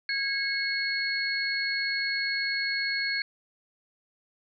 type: tone cluster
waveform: sine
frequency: 1643 / 2191 / 4332 Hz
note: G#6 / C#7 / C#8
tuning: -19 / -21 / -41 cents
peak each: -31 / -30 / -31 dBFS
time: 0.09-3.22 s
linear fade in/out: 2 ms
effects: none